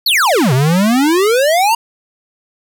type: exponential two-way sweep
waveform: square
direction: down then up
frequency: 4648 to 123.6 to 949 Hz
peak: -10 dBFS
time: 0.06-1.75 s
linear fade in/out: 5 ms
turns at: 0.53 s
effects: none